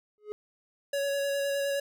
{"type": "tone with exponential growth", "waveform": "triangle", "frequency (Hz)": 420.6, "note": "G#4", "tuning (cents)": 22, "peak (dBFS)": -28, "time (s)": [0.18, 0.32], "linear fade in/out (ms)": 0, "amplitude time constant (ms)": 29}
{"type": "tone with vibrato", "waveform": "square", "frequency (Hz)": 560, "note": "C#5", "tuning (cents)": 18, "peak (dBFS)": -28, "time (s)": [0.93, 1.8], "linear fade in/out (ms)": 5, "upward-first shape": "square", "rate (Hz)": 9.7, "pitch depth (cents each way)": 11}
{"effects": []}